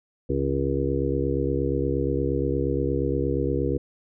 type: harmonic tone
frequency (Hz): 68.5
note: C#2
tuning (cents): -20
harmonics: 1 / 2 / 4 / 5 / 6 / 7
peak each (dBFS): -29 / -29 / -29 / -29 / -29 / -29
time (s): 0.29-3.78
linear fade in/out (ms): 10
effects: none